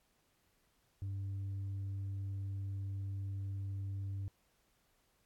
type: tone with tanh clipping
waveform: sine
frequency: 98 Hz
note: G2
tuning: in tune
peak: -38 dBFS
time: 1.02-4.28 s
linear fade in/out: 0 ms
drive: 2 dB
effects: pink hiss -75 dBFS RMS until 5.25 s + AAC 64 kbps

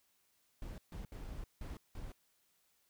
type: noise bursts at uneven times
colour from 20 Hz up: brown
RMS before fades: -45 dBFS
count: 5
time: 0.62-0.78 / 0.92-1.05 / 1.12-1.44 / 1.61-1.77 / 1.95-2.12 s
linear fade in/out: 2 ms
effects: white hiss -75 dBFS RMS until 2.89 s

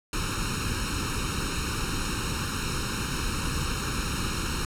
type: noise with comb filter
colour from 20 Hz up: pink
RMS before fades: -29 dBFS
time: 0.13-4.65 s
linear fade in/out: 2 ms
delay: 0.74 ms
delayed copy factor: +1
effects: low-pass 10000 Hz 12 dB/octave

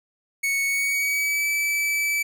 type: tone with pitch glide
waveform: 45% pulse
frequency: 2217 to 2307 Hz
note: C#7 to D7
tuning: 0 to -31 cents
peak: -21 dBFS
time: 0.43-2.23 s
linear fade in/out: 10 ms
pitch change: +69 cents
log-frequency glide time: 0.67-1.47 s
effects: none

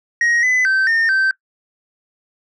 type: tone with pitch steps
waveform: sine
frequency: 1883 / 2009 / 1549 / 1822 / 1553 Hz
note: A#6 / B6 / G6 / A#6 / G6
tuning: +17 / +29 / -21 / -40 / -17 cents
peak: -10 dBFS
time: 0.21-1.31 s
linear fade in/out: 2 ms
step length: 220 ms
effects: noise-tail reverb RT60 0.1 s tail -21 dB re dry + tanh soft clip ceiling -12 dBFS

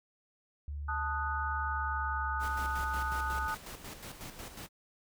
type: tone with pitch glide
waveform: sine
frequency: 72.6 to 66.19 Hz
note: D2 to C2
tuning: -19 to +21 cents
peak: -36 dBFS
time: 0.68-3.47 s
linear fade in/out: 0 ms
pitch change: -160 cents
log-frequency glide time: 1.56-2.87 s
type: chord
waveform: sine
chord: D# diminished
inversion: second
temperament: equal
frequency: 880 / 1244.5 / 1480 Hz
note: A5 / D#6 / F#6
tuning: 0 / 0 / 0 cents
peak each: -37 / -36 / -37 dBFS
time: 0.88-3.55 s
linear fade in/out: 10 ms
type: noise with tremolo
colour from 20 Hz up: pink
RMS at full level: -44 dBFS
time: 2.39-4.69 s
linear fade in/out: 50 ms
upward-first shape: square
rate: 5.5 Hz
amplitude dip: 55%
effects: none

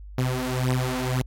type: beating tone pair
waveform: sawtooth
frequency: 126.5 / 128.4 Hz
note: B2 / C3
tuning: +42 / -32 cents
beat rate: 1.9 Hz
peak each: -22 dBFS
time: 0.18-1.22 s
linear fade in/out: 5 ms
effects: added 50 Hz sine -38 dBFS peak until 1.26 s + AAC 48 kbps

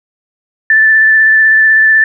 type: tone with vibrato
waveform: sine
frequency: 1760 Hz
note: A6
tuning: in tune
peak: -4 dBFS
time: 0.7-2.04 s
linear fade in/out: 2 ms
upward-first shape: square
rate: 16 Hz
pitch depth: 10 cents each way
effects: none

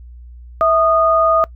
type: tone pair together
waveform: sine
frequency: 653 / 1232.7 Hz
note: E5 / D#6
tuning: -17 / -17 cents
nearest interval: major seventh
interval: 1100 cents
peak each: -13 dBFS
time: 0.61-1.44 s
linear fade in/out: 0 ms
effects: noise-tail reverb RT60 0.1 s tail -22 dB re dry + added 60 Hz sine -34 dBFS peak until 1.55 s

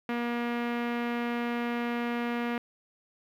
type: tone with low-pass filter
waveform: sawtooth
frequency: 238.2 Hz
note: A#3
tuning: 38 cents sharp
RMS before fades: -31 dBFS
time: 0.09-2.58 s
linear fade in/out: 2 ms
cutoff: 2300 Hz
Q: 1.6
effects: 10-bit

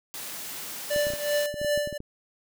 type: high-pass noise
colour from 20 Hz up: white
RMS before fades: -37 dBFS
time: 0.14-1.46 s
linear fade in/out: 0 ms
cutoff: 110 Hz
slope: 24 dB/octave
type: tone with tremolo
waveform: square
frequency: 587.3 Hz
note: D5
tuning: in tune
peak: -22 dBFS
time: 0.9-1.98 s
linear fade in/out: 10 ms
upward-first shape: triangle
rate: 2.7 Hz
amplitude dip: 85%
type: clicks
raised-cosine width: 3 ms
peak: -25 dBFS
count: 11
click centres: 0.962 / 1.069 / 1.103 / 1.136 / 1.542 / 1.615 / 1.647 / 1.776 / 1.874 / 1.927 / 2.004 s
effects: none

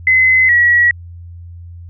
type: tone pair in turn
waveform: sine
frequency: 2041 / 1921.8 Hz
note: C7 / B6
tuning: -44 / -48 cents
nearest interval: minor second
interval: 104 cents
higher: first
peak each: -7 dBFS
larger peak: neither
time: 0.07-0.49 / 0.49-0.91 s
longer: neither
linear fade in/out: 2 ms
effects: added 86 Hz sine -30 dBFS peak until 1.89 s

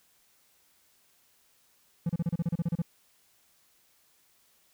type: tone bursts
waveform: triangle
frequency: 168.7 Hz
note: E3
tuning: 40 cents sharp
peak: -23 dBFS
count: 12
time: 2.06-2.82 s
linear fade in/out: 5 ms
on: 34 ms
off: 32 ms
effects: white hiss -66 dBFS RMS until 4.73 s

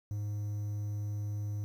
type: tone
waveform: triangle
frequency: 103.83 Hz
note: G#2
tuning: in tune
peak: -31 dBFS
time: 0.11-1.64 s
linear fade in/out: 0 ms
effects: 10-bit

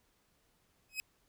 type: tone with exponential growth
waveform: sawtooth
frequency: 2539 Hz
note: D#7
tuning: 34 cents sharp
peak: -28 dBFS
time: 0.89-1 s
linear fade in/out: 0 ms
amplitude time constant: 22 ms
effects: pink hiss -73 dBFS RMS until 1.28 s

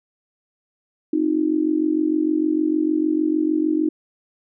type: tone with amplitude modulation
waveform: sine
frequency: 311.1 Hz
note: D#4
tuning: in tune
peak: -13 dBFS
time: 1.13-3.89 s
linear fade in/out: 5 ms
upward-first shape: sine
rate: 46.6 Hz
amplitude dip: 85%
effects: none

